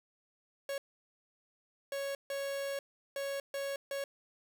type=tone bursts at uneven times; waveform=45% pulse; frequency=554.4 Hz; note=C#5; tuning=in tune; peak=-35 dBFS; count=6; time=0.69-0.78 / 1.92-2.15 / 2.3-2.79 / 3.16-3.4 / 3.54-3.76 / 3.91-4.04 s; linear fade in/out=2 ms; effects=none